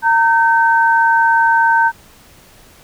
sine tone pair together, 916.9 / 1542 Hz, A#5 / G6, -29 / -29 cents, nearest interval major sixth, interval 900 cents, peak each -11 / -13 dBFS, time 0.02-1.92 s, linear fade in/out 50 ms, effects pink hiss -45 dBFS RMS until 2.83 s

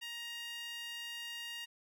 sawtooth tone with high-pass filter, 939 Hz, A#5, 12 cents sharp, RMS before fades -44 dBFS, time 0.01-1.66 s, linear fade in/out 20 ms, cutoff 2400 Hz, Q 6.1, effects none

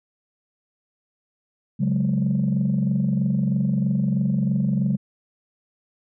sine chord, C# suspended fourth, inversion none, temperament just, 138.59 / 184.79 / 207.9 Hz, C#3 / F#3 / G#3, 0 / -2 / +2 cents, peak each -22 dBFS, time 1.79-4.97 s, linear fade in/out 20 ms, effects tanh soft clip ceiling -13 dBFS

